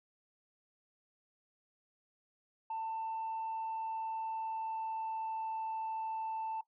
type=tone with pitch glide; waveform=sine; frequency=892 to 886.4 Hz; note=A5 to A5; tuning=+23 to +13 cents; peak=-34 dBFS; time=2.7-6.61 s; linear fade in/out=5 ms; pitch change=-10 cents; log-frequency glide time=3.48-5.62 s; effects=noise-tail reverb RT60 0.1 s tail -17 dB re dry + tanh soft clip ceiling -33 dBFS